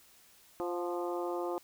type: harmonic tone with a mistuned harmonic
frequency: 174.61 Hz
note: F3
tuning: in tune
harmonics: 2 / 3 / 4 / 5 / 6 / 7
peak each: -35 / -39 / -41 / -43 / -45 / -46 dBFS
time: 0.6-1.58 s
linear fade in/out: 0 ms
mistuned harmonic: 4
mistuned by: +27 cents
effects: white hiss -61 dBFS RMS until 1.63 s